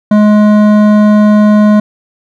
sine tone with hard clipping, 210.3 Hz, G#3, 22 cents sharp, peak -5 dBFS, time 0.11-1.8 s, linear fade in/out 5 ms, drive 12 dB, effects none

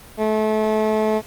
15% pulse tone with band-pass filter, 216.4 Hz, A3, 29 cents flat, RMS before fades -19 dBFS, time 0.17-1.22 s, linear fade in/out 50 ms, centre 480 Hz, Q 0.63, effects pink hiss -43 dBFS RMS until 1.26 s + Opus 32 kbps

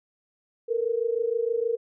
sine tone pair together, 451.3 / 477.7 Hz, A4 / A#4, +44 / +42 cents, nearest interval minor second, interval 98 cents, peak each -26 dBFS, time 0.68-1.77 s, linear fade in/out 20 ms, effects none

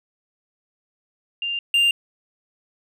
sine / triangle tone pair in turn, 2794 / 2794 Hz, F7 / F7, 0 / 0 cents, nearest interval unison, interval 0 cents, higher neither, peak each -23 / -13 dBFS, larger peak second, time 1.42-1.59 / 1.74-1.91 s, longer neither, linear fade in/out 2 ms, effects none

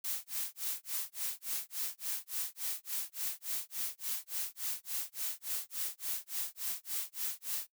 blue noise with tremolo, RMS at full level -35 dBFS, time 0.04-7.67 s, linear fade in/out 5 ms, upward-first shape sine, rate 3.5 Hz, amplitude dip 100%, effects noise-tail reverb RT60 0.1 s tail -20 dB re dry

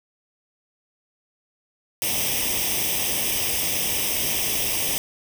white noise with comb filter, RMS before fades -24 dBFS, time 2.02-4.98 s, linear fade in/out 0 ms, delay 0.35 ms, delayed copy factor +0.8, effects none

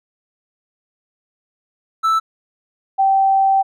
triangle / sine tone pair in turn, 1318.5 / 776.9 Hz, E6 / G5, 0 / -16 cents, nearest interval major sixth, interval 916 cents, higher first, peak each -11 dBFS, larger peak neither, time 2.03-2.2 / 2.98-3.63 s, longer second, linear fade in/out 20 ms, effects none

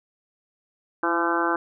harmonic tone with a mistuned harmonic, 170 Hz, F3, 46 cents flat, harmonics 2 / 3 / 4 / 5 / 6 / 7 / 8 / 9, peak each -26 / -32 / -32 / -29 / -29 / -29 / -29 / -28 dBFS, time 1.03-1.56 s, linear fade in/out 2 ms, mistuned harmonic 2, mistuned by -22 cents, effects none

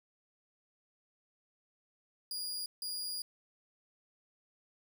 sawtooth tone bursts at uneven times, 4857 Hz, D#8, 43 cents flat, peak -34 dBFS, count 2, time 2.31-2.66 / 2.82-3.22 s, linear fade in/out 2 ms, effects none

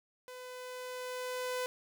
sawtooth tone with level ramp, 503 Hz, B4, 32 cents sharp, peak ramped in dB -42 to -29 dBFS, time 0.28-1.66 s, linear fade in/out 0 ms, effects none

